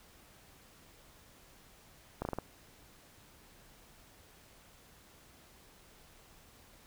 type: slowing click train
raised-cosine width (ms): 1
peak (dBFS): -21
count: 5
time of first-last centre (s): 2.22-2.386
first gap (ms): 31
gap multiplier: 1.2
effects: pink hiss -60 dBFS RMS until 6.86 s